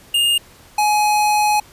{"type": "tone pair in turn", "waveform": "square", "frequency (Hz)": [2828, 840.8], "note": ["F7", "G#5"], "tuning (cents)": [21, 21], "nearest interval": "octave + major sixth", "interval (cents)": 2100, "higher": "first", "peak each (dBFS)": -14, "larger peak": "neither", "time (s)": [[0.14, 0.38], [0.78, 1.6]], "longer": "second", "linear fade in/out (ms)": 5, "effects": ["pink hiss -46 dBFS RMS until 1.72 s", "resampled to 32000 Hz"]}